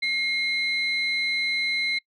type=tone pair together; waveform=sine; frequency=2140 / 4040 Hz; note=C7 / B7; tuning=+38 / +39 cents; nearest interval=major seventh; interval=1101 cents; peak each=-23 / -27 dBFS; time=0.02-1.99 s; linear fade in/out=10 ms; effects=noise-tail reverb RT60 0.1 s tail -26 dB re dry + tanh soft clip ceiling -16 dBFS